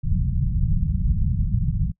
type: low-pass noise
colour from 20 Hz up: pink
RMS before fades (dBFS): -21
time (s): 0.03-1.92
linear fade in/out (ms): 20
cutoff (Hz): 180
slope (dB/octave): 48
effects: noise-tail reverb RT60 0.1 s tail -24 dB re dry